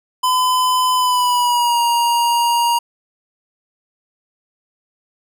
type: tone with pitch glide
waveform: square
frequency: 1012 to 944.2 Hz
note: B5 to A#5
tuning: +42 to +22 cents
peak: -14 dBFS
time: 0.23-2.79 s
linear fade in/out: 10 ms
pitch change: -120 cents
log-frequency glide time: 0.95-1.81 s
effects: none